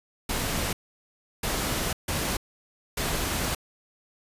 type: noise bursts at uneven times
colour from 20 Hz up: pink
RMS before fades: -28 dBFS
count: 4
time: 0.29-0.73 / 1.43-1.93 / 2.08-2.37 / 2.97-3.55 s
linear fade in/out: 5 ms
effects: resampled to 32000 Hz